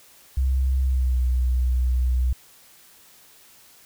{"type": "tone with pitch glide", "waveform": "sine", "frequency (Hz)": [65.6, 62.53], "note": ["C2", "B1"], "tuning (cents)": [5, 22], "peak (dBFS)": -18, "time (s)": [0.37, 2.33], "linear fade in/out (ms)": 5, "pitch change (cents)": -83, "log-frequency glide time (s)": [0.85, 1.2], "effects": ["white hiss -52 dBFS RMS until 3.85 s"]}